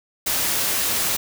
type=noise; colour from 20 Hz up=white; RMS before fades=-22 dBFS; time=0.26-1.17 s; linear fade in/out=10 ms; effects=none